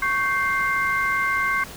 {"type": "tone cluster", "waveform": "sine", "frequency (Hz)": [1109, 1555, 2102], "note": ["C#6", "G6", "C7"], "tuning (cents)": [0, -14, 7], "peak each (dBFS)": -24, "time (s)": [0.02, 1.64], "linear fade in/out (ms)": 5, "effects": ["pink hiss -39 dBFS RMS until 1.76 s"]}